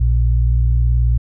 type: tone pair together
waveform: sine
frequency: 59 / 118 Hz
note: A#1 / A#2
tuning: +22 / +22 cents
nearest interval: octave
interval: 1200 cents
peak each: -12 / -18 dBFS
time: 0-1.18 s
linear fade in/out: 10 ms
effects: none